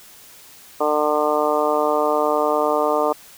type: harmonic tone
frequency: 150.4 Hz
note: D3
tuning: 42 cents sharp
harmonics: 2 / 3 / 4 / 5 / 6 / 7 / 8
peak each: -27 / -22 / -21 / -25 / -26 / -26 / -25 dBFS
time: 0.8-3.13 s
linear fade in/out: 10 ms
effects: white hiss -45 dBFS RMS until 3.37 s